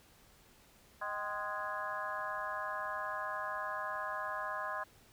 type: harmonic tone with a mistuned harmonic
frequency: 207.7 Hz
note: G#3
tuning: in tune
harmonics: 3 / 4 / 5 / 6 / 7 / 8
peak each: -44 / -46 / -40 / -44 / -48 / -42 dBFS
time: 1.01-4.84 s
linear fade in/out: 10 ms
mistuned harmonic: 4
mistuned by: -120 cents
effects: pink hiss -63 dBFS RMS until 5.12 s